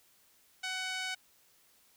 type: tone with band-pass filter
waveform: 5% pulse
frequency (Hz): 748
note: F#5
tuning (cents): +19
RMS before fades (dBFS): -37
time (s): 0.63-1.15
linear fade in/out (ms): 10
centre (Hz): 1800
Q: 0.79
effects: white hiss -66 dBFS RMS until 1.96 s